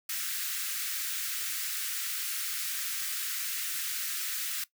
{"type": "high-pass noise", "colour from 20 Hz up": "white", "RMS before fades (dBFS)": -34, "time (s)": [0.09, 4.64], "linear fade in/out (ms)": 5, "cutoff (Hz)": 1300, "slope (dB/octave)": 48, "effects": ["noise-tail reverb RT60 0.1 s tail -17 dB re dry"]}